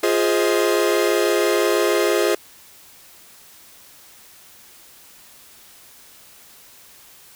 45% pulse chord, F minor seventh, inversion none, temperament equal with one note detuned, 349.2 / 415.3 / 523.3 / 633.1 Hz, F4 / Ab4 / C5 / Eb5, 0 / 0 / 0 / +30 cents, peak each -21 / -20 / -24 / -24 dBFS, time 0.03-2.35 s, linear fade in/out 5 ms, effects white hiss -47 dBFS RMS until 7.35 s

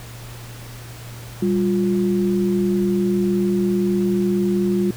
sine tone pair together, 196.2 / 353.2 Hz, G3 / F4, +2 / +20 cents, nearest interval minor seventh, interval 1018 cents, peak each -18 / -20 dBFS, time 1.42-4.91 s, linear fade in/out 5 ms, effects added 118 Hz sine -35 dBFS peak until 4.96 s + pink hiss -40 dBFS RMS until 4.96 s

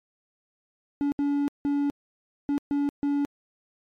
triangle tone bursts at uneven times, 285.5 Hz, D4, 49 cents flat, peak -20 dBFS, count 6, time 1.01-1.12 / 1.19-1.48 / 1.65-1.9 / 2.49-2.58 / 2.71-2.89 / 3.03-3.25 s, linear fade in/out 0 ms, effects MP3 64 kbps

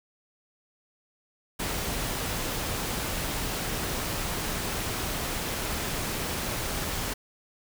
pink noise, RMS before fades -31 dBFS, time 1.59-7.14 s, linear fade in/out 10 ms, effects none

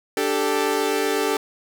sawtooth chord, D suspended fourth, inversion none, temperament equal, 293.7 / 392 / 440 Hz, D4 / G4 / A4, 0 / 0 / 0 cents, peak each -23 / -20 / -19 dBFS, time 0.17-1.37 s, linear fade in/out 2 ms, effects none

